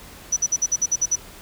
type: tone bursts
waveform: sine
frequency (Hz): 5930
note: F#8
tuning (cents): +3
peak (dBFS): -16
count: 9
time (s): 0.32-1.158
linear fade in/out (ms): 10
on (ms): 46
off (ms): 53
effects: pink hiss -43 dBFS RMS until 1.41 s